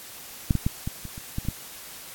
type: clicks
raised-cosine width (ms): 5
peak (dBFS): -7 / -11 / -10 / -16 / -24 / -26 / -15 / -27 / -13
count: 9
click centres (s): 0.508 / 0.553 / 0.665 / 0.875 / 1.053 / 1.179 / 1.384 / 1.451 / 1.486
effects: white hiss -42 dBFS RMS until 2.14 s + AAC 64 kbps